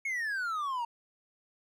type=exponential sweep; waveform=triangle; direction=down; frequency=2217 to 917 Hz; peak=-29 dBFS; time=0.05-0.85 s; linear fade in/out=5 ms; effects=none